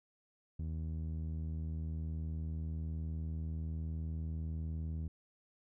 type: tone with low-pass filter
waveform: sawtooth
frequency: 79.9 Hz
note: D#2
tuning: 47 cents sharp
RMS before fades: -39 dBFS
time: 0.59-5.08 s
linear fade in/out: 5 ms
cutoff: 180 Hz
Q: 0.95
effects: none